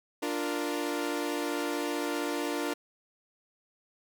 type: chord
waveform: sawtooth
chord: Bb major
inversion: first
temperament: equal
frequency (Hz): 293.7 / 349.2 / 466.2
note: D4 / F4 / Bb4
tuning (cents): 0 / 0 / 0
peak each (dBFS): -29 / -31 / -32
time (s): 0.22-2.74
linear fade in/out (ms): 10
effects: none